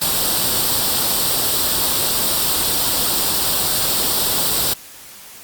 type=noise with comb filter; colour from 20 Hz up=white; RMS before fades=-18 dBFS; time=0.01-4.74 s; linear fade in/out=10 ms; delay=0.23 ms; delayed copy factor=+0.6; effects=white hiss -39 dBFS RMS until 5.43 s + Opus 48 kbps